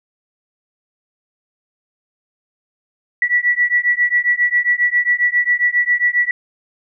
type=beating tone pair; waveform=sine; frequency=1945 / 1952.4 Hz; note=B6 / B6; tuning=-27 / -20 cents; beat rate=7.4 Hz; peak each=-16 dBFS; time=3.22-6.31 s; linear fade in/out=2 ms; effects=none